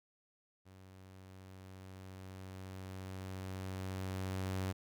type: tone with level ramp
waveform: sawtooth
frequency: 94.4 Hz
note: F#2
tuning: 35 cents sharp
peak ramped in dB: -52 to -31 dBFS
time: 0.65-4.73 s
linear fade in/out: 20 ms
effects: none